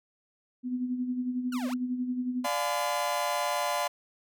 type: tone with tremolo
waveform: sine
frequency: 250 Hz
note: B3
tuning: 21 cents sharp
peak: -26 dBFS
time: 0.63-2.47 s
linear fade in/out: 50 ms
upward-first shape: sine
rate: 11 Hz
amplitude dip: 55%
type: exponential two-way sweep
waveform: sawtooth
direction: down then up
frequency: 1528 to 500 to 1515 Hz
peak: -34 dBFS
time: 1.52-1.74 s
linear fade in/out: 5 ms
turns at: 1.68 s
type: chord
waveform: 40% pulse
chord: D diminished seventh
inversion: none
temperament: just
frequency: 587.3 / 704.8 / 845.8 / 1014.9 Hz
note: D5 / F5 / Ab5 / Cb6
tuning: 0 / +16 / +31 / +47 cents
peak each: -32 / -32 / -35 / -31 dBFS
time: 2.44-3.88 s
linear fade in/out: 10 ms
effects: none